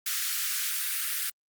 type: high-pass noise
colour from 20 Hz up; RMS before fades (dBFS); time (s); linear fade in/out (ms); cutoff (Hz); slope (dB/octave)
white; -30; 0.06-1.3; 5; 1300; 48
effects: Opus 48 kbps